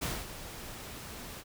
pink noise with ADSR envelope, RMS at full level -33 dBFS, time 0.01-1.44 s, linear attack 19 ms, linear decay 220 ms, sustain -11 dB, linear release 46 ms, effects none

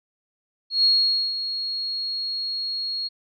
sine tone with ADSR envelope, 4300 Hz, C8, 47 cents sharp, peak -14 dBFS, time 0.7-3.09 s, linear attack 140 ms, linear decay 490 ms, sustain -11 dB, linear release 24 ms, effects none

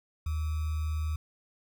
sine tone with sample-and-hold, 77.78 Hz, D#2, in tune, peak -28 dBFS, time 0.26-1.16 s, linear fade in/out 5 ms, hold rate 1225 Hz, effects none

